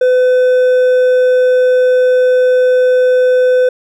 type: tone with hard clipping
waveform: triangle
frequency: 505 Hz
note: B4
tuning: 39 cents sharp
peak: -8 dBFS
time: 0.01-3.69 s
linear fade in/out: 5 ms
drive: 7 dB
effects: none